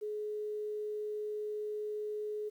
sine tone, 422.6 Hz, G#4, 30 cents sharp, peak -35 dBFS, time 0.01-2.5 s, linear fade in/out 20 ms, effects 11-bit

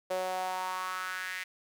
sawtooth tone with high-pass filter sweep, 185 Hz, F#3, in tune, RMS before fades -35 dBFS, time 0.1-1.44 s, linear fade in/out 10 ms, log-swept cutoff 540 to 2000 Hz, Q 4.2, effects none

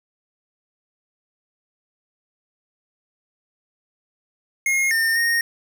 square tone with pitch steps, 2147 / 1814 / 1855 Hz, C7 / A#6 / A#6, +44 / -48 / -9 cents, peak -18 dBFS, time 4.66-5.41 s, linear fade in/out 2 ms, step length 250 ms, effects none

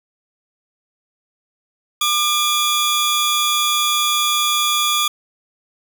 sawtooth tone pair together, 1200 / 3385 Hz, D6 / G#7, +37 / +32 cents, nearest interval octave + tritone, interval 1795 cents, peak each -15 dBFS, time 2.01-5.08 s, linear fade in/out 5 ms, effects none

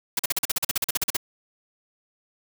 white noise bursts, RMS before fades -23 dBFS, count 16, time 0.17-1.168 s, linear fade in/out 5 ms, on 23 ms, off 42 ms, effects none

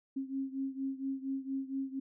sine beating tone pair, 268 / 272.3 Hz, C4 / C#4, +42 / -31 cents, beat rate 4.3 Hz, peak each -36 / -39 dBFS, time 0.16-2 s, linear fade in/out 10 ms, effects none

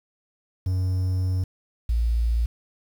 triangle / sine tone pair in turn, 92.5 / 57.56 Hz, F#2 / A#1, 0 / -21 cents, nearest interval minor sixth, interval 821 cents, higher first, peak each -19 dBFS, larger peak neither, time 0.66-1.44 / 1.89-2.46 s, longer first, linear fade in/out 5 ms, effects 8-bit

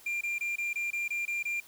triangle tone bursts, 2388 Hz, D7, 28 cents sharp, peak -28 dBFS, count 9, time 0.06-1.602 s, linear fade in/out 5 ms, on 150 ms, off 24 ms, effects white hiss -55 dBFS RMS until 1.67 s

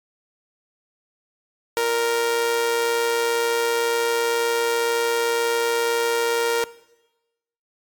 sawtooth tone with amplitude modulation, 466.2 Hz, A#4, in tune, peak -13 dBFS, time 1.77-6.64 s, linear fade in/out 0 ms, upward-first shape sine, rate 122 Hz, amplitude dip 45%, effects noise-tail reverb RT60 1.0 s tail -19 dB re dry + MP3 96 kbps

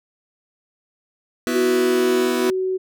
sawtooth chord, B suspended fourth, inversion none, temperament just, 246.9 / 329.3 / 370.4 Hz, B3 / E4 / F#4, 0 / -2 / +2 cents, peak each -18 / -21 / -22 dBFS, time 1.47-2.5 s, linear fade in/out 0 ms
sine tone with pitch glide, 370 to 374.7 Hz, F#4 to F#4, 0 to +22 cents, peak -19 dBFS, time 1.54-2.78 s, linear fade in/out 20 ms, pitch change +22 cents, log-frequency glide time 1.9-2.55 s
effects none

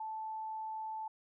sine tone, 876 Hz, A5, 8 cents flat, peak -38 dBFS, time 0-1.08 s, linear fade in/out 5 ms, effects none

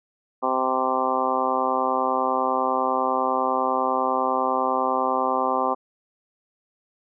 harmonic tone, 130 Hz, C3, 11 cents flat, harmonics 2 / 3 / 4 / 5 / 6 / 7 / 8 / 9, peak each -31 / -31 / -28 / -31 / -26 / -30 / -26 / -28 dBFS, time 0.42-5.75 s, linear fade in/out 20 ms, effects none

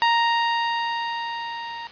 sawtooth tone with level ramp, 932.3 Hz, A#5, in tune, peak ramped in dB -12 to -28 dBFS, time 0.02-1.87 s, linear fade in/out 0 ms, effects white hiss -43 dBFS RMS until 1.91 s + resampled to 11025 Hz

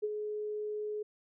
sine tone with ADSR envelope, 422.4 Hz, G#4, 29 cents sharp, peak -28 dBFS, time 0.02-1.03 s, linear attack 21 ms, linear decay 35 ms, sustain -6 dB, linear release 9 ms, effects none

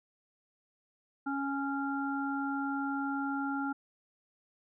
harmonic tone, 277.2 Hz, C#4, in tune, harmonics 1 / 3 / 5, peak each -33 / -38 / -37 dBFS, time 1.26-3.73 s, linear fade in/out 10 ms, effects none

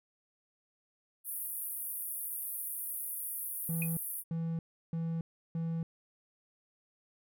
white band-pass noise, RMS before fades -39 dBFS, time 1.24-4.24 s, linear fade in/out 50 ms, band 9600 to 16000 Hz, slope 96 dB/octave
triangle tone bursts, 164.81 Hz, E3, in tune, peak -30 dBFS, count 4, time 3.69-5.83 s, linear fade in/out 2 ms, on 280 ms, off 340 ms
sine tone with exponential decay, 2489 Hz, D#7, in tune, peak -30 dBFS, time 3.82-3.89 s, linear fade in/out 2 ms, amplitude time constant 15 ms
effects none

